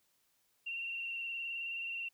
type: tone with vibrato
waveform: sine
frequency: 2738 Hz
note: F7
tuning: 35 cents flat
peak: -37 dBFS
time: 0.66-2.09 s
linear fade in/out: 10 ms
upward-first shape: square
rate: 19 Hz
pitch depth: 22 cents each way
effects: white hiss -75 dBFS RMS until 2.13 s